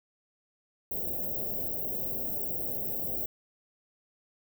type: band-stop noise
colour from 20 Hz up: white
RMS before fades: -33 dBFS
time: 0.91-3.26 s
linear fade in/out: 5 ms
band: 690 to 15000 Hz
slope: 48 dB/octave
effects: none